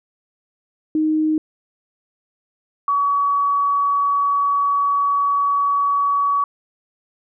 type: tone pair in turn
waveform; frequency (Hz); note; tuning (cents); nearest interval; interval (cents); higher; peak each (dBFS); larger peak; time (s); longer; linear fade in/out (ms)
sine; 311.1 / 1132.6; D#4 / C#6; 0 / +37; octave + minor seventh; 2237; second; -15; neither; 0.95-1.38 / 2.88-6.44; second; 2
effects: none